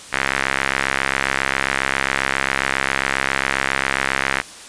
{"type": "tone with band-pass filter", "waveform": "sawtooth", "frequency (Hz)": 67.4, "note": "C#2", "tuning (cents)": -48, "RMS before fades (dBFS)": -21, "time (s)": [0.12, 4.42], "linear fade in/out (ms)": 20, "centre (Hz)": 1900, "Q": 2.2, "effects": ["white hiss -38 dBFS RMS until 4.68 s", "resampled to 22050 Hz"]}